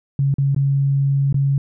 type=tone with dropouts; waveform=sine; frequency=138.59 Hz; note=C#3; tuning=in tune; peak=-14 dBFS; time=0.19-1.58 s; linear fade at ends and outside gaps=2 ms; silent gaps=0.341-0.383 / 0.547-0.563 / 1.327-1.343 s; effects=none